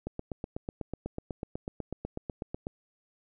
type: click train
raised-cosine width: 2 ms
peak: -21 dBFS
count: 22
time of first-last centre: 0.07-2.669 s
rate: 8.08 Hz
effects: none